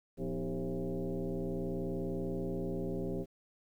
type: tone with frequency modulation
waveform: sine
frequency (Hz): 110.7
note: A2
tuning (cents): +11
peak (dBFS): -33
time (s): 0.17-3.26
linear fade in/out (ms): 50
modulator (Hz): 141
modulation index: 2.9
effects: 11-bit